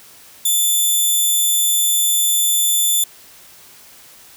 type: tone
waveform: 5% pulse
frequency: 3520 Hz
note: A7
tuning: in tune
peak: -6 dBFS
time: 0.45-3.04 s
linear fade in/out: 5 ms
effects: white hiss -44 dBFS RMS until 4.36 s